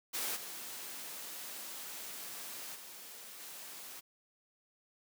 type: noise with level steps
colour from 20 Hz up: white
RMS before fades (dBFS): -37 / -45 / -50 / -48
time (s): 0.13-4.01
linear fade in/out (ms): 20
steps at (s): 0.35 / 2.74 / 3.39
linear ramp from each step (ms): 20
effects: high-pass 200 Hz 12 dB/octave